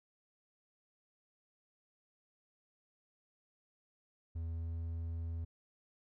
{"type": "tone with pitch glide", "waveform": "triangle", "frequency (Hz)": [82.41, 82.94], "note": ["E2", "E2"], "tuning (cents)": [0, 11], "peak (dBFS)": -35, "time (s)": [4.35, 5.45], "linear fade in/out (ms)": 10, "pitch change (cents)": 11, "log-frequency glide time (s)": [4.49, 4.77], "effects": []}